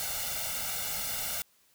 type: noise with comb filter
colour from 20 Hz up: white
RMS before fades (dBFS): -34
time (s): 0-1.42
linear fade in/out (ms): 0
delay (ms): 1.4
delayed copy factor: +1
effects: white hiss -66 dBFS RMS until 1.74 s